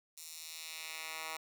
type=tone with high-pass filter sweep; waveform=10% pulse; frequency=159.7 Hz; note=D#3; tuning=45 cents sharp; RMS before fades=-45 dBFS; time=0.17-1.37 s; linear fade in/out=5 ms; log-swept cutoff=6700 to 1200 Hz; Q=1; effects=none